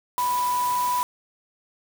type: tone in noise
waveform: sine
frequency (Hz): 987.8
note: B5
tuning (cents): 0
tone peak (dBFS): -21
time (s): 0.18-1.03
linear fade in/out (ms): 0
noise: white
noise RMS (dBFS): -34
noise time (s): 0.18-1.03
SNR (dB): +10
effects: none